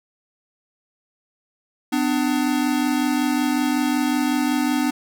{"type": "tone pair together", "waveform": "square", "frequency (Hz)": [252, 297.4], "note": ["B3", "D4"], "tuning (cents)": [35, 22], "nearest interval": "minor third", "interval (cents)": 287, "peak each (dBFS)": -22, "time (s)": [1.92, 4.91], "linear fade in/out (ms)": 10, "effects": []}